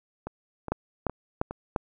two click trains, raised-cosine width 1 ms, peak -11 / -20 dBFS, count 4 / 4, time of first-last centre 0.72-1.762 / 0.27-1.51 s, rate 2.88 / 2.42 Hz, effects none

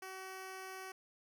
10% pulse tone, 378.3 Hz, F#4, 38 cents sharp, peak -37 dBFS, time 0.02-0.92 s, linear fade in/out 5 ms, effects none

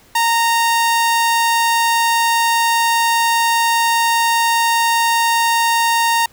sawtooth tone, 925 Hz, A#5, 14 cents flat, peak -9 dBFS, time 0.15-6.26 s, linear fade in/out 5 ms, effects pink hiss -49 dBFS RMS until 6.32 s

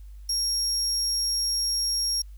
35% pulse tone, 5580 Hz, F8, 2 cents flat, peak -21 dBFS, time 0.29-2.22 s, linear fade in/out 5 ms, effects added 50 Hz sine -40 dBFS peak until 2.37 s + white hiss -66 dBFS RMS until 2.37 s

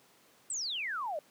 sine exponential sweep, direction down, 8450 to 567 Hz, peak -33 dBFS, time 0.5-1.19 s, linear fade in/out 2 ms, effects pink hiss -63 dBFS RMS until 1.3 s + high-pass 200 Hz 12 dB/octave

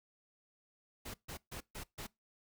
pink noise bursts, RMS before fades -45 dBFS, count 5, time 1.05-2.07 s, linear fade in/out 10 ms, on 92 ms, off 140 ms, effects noise-tail reverb RT60 0.2 s tail -23 dB re dry

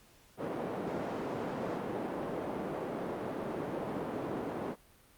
white band-pass noise, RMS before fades -37 dBFS, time 0.37-4.76 s, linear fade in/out 50 ms, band 180 to 550 Hz, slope 12 dB/octave, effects pink hiss -62 dBFS RMS until 5.17 s + Opus 48 kbps

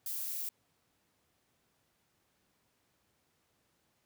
violet noise, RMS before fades -38 dBFS, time 0.06-0.49 s, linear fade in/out 2 ms, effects pink hiss -75 dBFS RMS until 4.05 s + high-pass 80 Hz 12 dB/octave

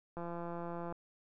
click train, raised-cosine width 1 ms, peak -29 dBFS, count 130, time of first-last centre 0.17-0.924 s, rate 171 Hz, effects none

